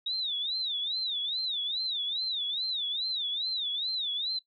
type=tone with vibrato; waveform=sine; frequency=3729 Hz; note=A#7; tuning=in tune; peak=-29 dBFS; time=0.06-4.39 s; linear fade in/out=5 ms; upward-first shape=sine; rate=2.4 Hz; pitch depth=180 cents each way; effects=noise-tail reverb RT60 0.1 s tail -18 dB re dry